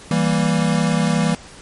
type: chord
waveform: square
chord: E diminished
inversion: none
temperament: equal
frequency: 164.81 / 196 / 233.1 Hz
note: E3 / G3 / Bb3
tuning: 0 / 0 / 0 cents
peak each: -19 / -21 / -22 dBFS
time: 0.11-1.35 s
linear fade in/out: 2 ms
effects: pink hiss -41 dBFS RMS until 1.61 s + MP3 48 kbps